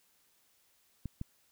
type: clicks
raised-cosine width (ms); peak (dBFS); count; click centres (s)
5; -25; 2; 1.057 / 1.214
effects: white hiss -70 dBFS RMS until 1.51 s